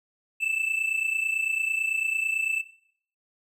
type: tone pair together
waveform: triangle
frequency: 2633 / 2662 Hz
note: E7 / E7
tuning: -3 / +16 cents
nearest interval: unison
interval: 19 cents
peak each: -24 / -27 dBFS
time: 0.4-2.62 s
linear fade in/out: 20 ms
effects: noise-tail reverb RT60 0.6 s tail -18 dB re dry